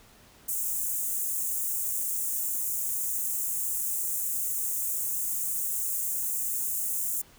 white high-pass noise, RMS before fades -30 dBFS, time 0.48-7.22 s, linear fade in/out 10 ms, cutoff 6800 Hz, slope 48 dB/octave, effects pink hiss -56 dBFS RMS until 7.38 s

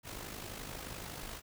pink noise with amplitude modulation, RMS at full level -42 dBFS, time 0.03-1.42 s, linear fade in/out 50 ms, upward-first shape sine, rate 51.6 Hz, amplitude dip 55%, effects none

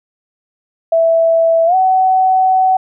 sine tone with pitch glide, 659 to 752.6 Hz, E5 to F#5, -1 to +29 cents, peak -8 dBFS, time 0.92-2.77 s, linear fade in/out 5 ms, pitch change +230 cents, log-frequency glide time 1.66-1.75 s, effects none

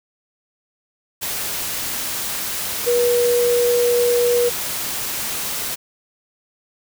sine tone in noise, 482.2 Hz, B4, 41 cents flat, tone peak -14 dBFS, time 2.86-4.5 s, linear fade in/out 20 ms, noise white, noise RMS -25 dBFS, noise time 1.21-5.76 s, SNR +8 dB, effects none

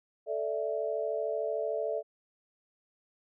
sine chord, A suspended fourth, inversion none, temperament just, 440 / 586.7 / 660 Hz, A4 / D5 / E5, 0 / -2 / +2 cents, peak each -34 dBFS, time 0.26-2.03 s, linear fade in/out 50 ms, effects none

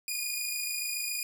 10% pulse tone pair together, 2441 / 2468 Hz, D#7 / D#7, -34 / -15 cents, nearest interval unison, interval 19 cents, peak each -24 / -27 dBFS, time 0.08-1.23 s, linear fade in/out 2 ms, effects none

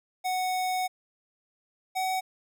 square tone pair in turn, 740 / 751.6 Hz, F#5 / F#5, 0 / +27 cents, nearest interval unison, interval 27 cents, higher second, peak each -27 dBFS, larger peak neither, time 0.24-0.88 / 1.95-2.21 s, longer first, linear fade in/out 20 ms, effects none

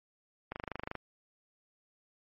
click train, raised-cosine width 0.5 ms, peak -22 dBFS, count 12, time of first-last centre 0.52-0.953 s, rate 25.4 Hz, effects MP3 32 kbps

